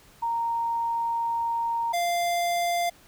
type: tone pair in turn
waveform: sine / square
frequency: 928 / 694.7 Hz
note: A#5 / F5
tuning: -8 / -9 cents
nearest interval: perfect fourth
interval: 501 cents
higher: first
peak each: -24 dBFS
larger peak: neither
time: 0.22-1.93 / 1.93-2.9 s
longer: first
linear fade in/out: 10 ms
effects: pink hiss -55 dBFS RMS until 3.07 s